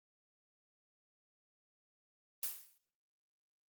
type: noise with exponential decay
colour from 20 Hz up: blue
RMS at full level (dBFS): -35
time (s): 2.43-2.78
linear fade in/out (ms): 2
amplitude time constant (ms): 74
effects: noise-tail reverb RT60 0.6 s tail -20 dB re dry + Opus 24 kbps